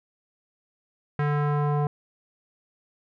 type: tone with low-pass filter sweep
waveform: square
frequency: 146.83 Hz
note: D3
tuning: in tune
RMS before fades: -24 dBFS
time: 1.19-1.87 s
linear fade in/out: 2 ms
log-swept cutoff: 1700 to 880 Hz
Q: 2
effects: none